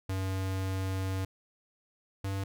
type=tone pair in turn; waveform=square; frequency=95.1 / 97.49 Hz; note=F#2 / G2; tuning=+48 / -9 cents; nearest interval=unison; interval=43 cents; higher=second; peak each=-31 / -32 dBFS; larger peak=first; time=0.09-1.25 / 2.24-2.44 s; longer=first; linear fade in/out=5 ms; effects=none